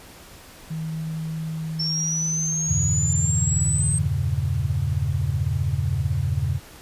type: tone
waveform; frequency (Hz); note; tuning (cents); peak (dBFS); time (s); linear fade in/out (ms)
sine; 159.6; D#3; +44; -26; 0.7-4.06; 10
type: linear sweep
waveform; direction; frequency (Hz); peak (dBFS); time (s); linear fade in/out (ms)
sine; up; 5390 to 8330; -23; 1.79-3.99; 10
type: chord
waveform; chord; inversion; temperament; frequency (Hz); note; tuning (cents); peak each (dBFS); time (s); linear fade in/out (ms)
sine; E diminished seventh; none; equal; 82.41 / 98 / 116.54 / 138.59; E2 / G2 / Bb2 / Db3; 0 / 0 / 0 / 0; -26 / -26 / -28 / -25; 2.66-6.6; 50
effects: pink hiss -45 dBFS RMS until 6.81 s + resampled to 32000 Hz